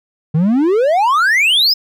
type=exponential sweep; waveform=triangle; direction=up; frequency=147.6 to 5274 Hz; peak=-8 dBFS; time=0.34-1.74 s; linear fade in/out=10 ms; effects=none